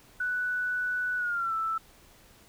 sine tone with pitch glide, 1484 to 1322.1 Hz, F#6 to E6, +5 to +5 cents, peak -27 dBFS, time 0.2-1.78 s, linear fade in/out 5 ms, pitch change -200 cents, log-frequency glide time 1.17-1.54 s, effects pink hiss -57 dBFS RMS until 2.48 s

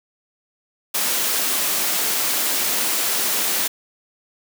white high-pass noise, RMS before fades -21 dBFS, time 0.94-3.68 s, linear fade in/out 10 ms, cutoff 190 Hz, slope 24 dB/octave, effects none

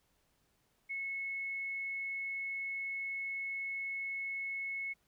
sine tone, 2192 Hz, C#7, 20 cents flat, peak -36 dBFS, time 0.89-4.94 s, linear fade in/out 20 ms, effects pink hiss -75 dBFS RMS until 5.07 s

